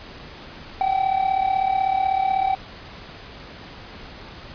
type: tone with amplitude modulation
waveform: triangle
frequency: 768 Hz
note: G5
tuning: 36 cents flat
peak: -13 dBFS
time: 0.81-2.55 s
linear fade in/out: 0 ms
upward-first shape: sine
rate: 36.1 Hz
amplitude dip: 75%
effects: pink hiss -40 dBFS RMS until 4.54 s + resampled to 11025 Hz